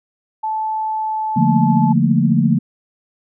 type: tone with pitch glide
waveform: sine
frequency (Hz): 872 to 867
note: A5 to A5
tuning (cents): -16 to -26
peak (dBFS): -18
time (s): 0.43-1.93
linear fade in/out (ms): 10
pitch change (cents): -10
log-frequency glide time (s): 0.8-1.74
type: chord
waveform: sine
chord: Bb major seventh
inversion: first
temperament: just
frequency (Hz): 145.68 / 174.81 / 218.5 / 233.1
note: D3 / F3 / A3 / Bb3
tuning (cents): -14 / +2 / -12 / 0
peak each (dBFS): -17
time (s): 1.36-2.59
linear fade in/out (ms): 10
effects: none